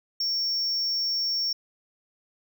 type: tone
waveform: triangle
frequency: 5480 Hz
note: F8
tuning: 34 cents flat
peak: -23 dBFS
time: 0.2-1.53 s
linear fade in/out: 5 ms
effects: none